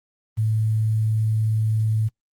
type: tone with quantisation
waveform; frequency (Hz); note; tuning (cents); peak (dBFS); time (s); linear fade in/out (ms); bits
sine; 109.6; A2; -6; -18; 0.37-2.09; 20; 8
effects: noise-tail reverb RT60 0.1 s tail -26 dB re dry + Opus 24 kbps